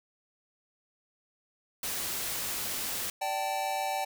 white noise, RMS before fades -34 dBFS, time 1.83-3.1 s, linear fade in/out 2 ms
square chord, D suspended fourth, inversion none, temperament equal with one note detuned, 587.3 / 773.2 / 880 Hz, D5 / G5 / A5, 0 / -24 / 0 cents, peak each -38 / -32 / -37 dBFS, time 3.21-4.05 s, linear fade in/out 10 ms
effects none

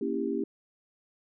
sine chord, A# diminished seventh, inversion none, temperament equal with one note detuned, 233.1 / 277.2 / 329.6 / 397.7 Hz, A#3 / C#4 / E4 / G4, 0 / 0 / 0 / +25 cents, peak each -34 / -33 / -34 / -32 dBFS, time 0.01-0.44 s, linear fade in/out 5 ms, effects none

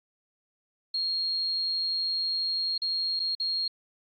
sine tone with dropouts, 4257 Hz, C8, 29 cents sharp, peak -26 dBFS, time 0.94-3.68 s, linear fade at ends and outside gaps 5 ms, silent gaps 2.779-2.818 / 3.195-3.199 / 3.351-3.399 s, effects AAC 64 kbps

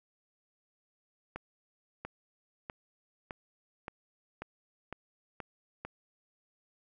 accelerating click train, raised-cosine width 0.5 ms, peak -24 dBFS, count 9, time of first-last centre 1.36-5.85 s, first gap 690 ms, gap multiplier 0.94, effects none

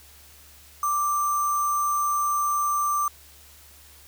sine tone with sample-and-hold, 1174.7 Hz, D6, in tune, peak -21 dBFS, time 0.83-3.08 s, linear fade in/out 2 ms, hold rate 7350 Hz, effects added 72 Hz sine -54 dBFS peak until 4.07 s + white hiss -51 dBFS RMS until 4.07 s

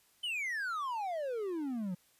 triangle exponential sweep, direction down, 3086 to 173 Hz, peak -32 dBFS, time 0.23-1.95 s, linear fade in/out 10 ms, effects white hiss -68 dBFS RMS until 2.19 s + resampled to 32000 Hz

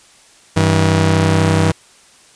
sawtooth tone pair together, 96.29 / 160.5 Hz, G2 / E3, -30 / -46 cents, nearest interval major sixth, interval 884 cents, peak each -10 dBFS, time 0.56-1.72 s, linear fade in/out 10 ms, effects white hiss -47 dBFS RMS until 2.35 s + resampled to 22050 Hz

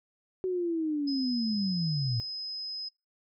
sine linear sweep, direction down, 376.6 to 111.6 Hz, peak -27 dBFS, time 0.44-2.2 s, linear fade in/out 0 ms
sine tone, 5070 Hz, D#8, 32 cents sharp, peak -34 dBFS, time 1.07-2.89 s, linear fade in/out 10 ms
effects noise-tail reverb RT60 0.3 s tail -26 dB re dry

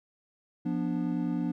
triangle chord, B diminished, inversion second, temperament equal with one note detuned, 174.61 / 243.7 / 293.7 Hz, F3 / B3 / D4, 0 / -23 / 0 cents, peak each -30 dBFS, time 0.65-1.52 s, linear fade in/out 10 ms, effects none

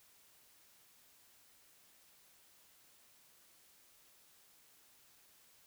silence, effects white hiss -66 dBFS RMS until 5.66 s

